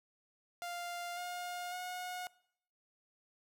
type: tone with pitch steps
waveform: sawtooth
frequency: 698.5 / 711.5 / 724.8 Hz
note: F5 / F5 / F#5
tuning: 0 / +32 / -36 cents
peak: -36 dBFS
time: 0.62-2.27 s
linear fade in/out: 0 ms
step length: 550 ms
effects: noise-tail reverb RT60 0.7 s tail -21 dB re dry